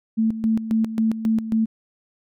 sine tone with tremolo, 222.3 Hz, A3, 18 cents sharp, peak -16 dBFS, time 0.17-1.66 s, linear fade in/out 20 ms, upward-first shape square, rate 3.7 Hz, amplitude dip 70%, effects none

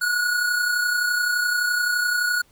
square tone pair together, 1429 / 1460.7 Hz, F6 / F#6, +39 / -23 cents, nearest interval unison, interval 38 cents, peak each -30 / -21 dBFS, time 0.01-2.42 s, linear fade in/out 10 ms, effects pink hiss -59 dBFS RMS until 2.51 s

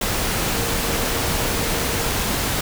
sine tone in noise, 466.2 Hz, A#4, in tune, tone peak -31 dBFS, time 0.54-2.09 s, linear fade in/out 5 ms, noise pink, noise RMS -22 dBFS, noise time 0.01-2.61 s, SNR -12 dB, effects none

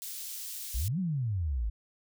white high-pass noise, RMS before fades -40 dBFS, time 0.02-0.88 s, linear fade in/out 0 ms, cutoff 4000 Hz, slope 12 dB/octave
sine exponential two-way sweep, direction up then down, 49.85 to 196 to 49.85 Hz, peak -28 dBFS, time 0.74-1.7 s, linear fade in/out 10 ms, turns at 0.99 s
effects none

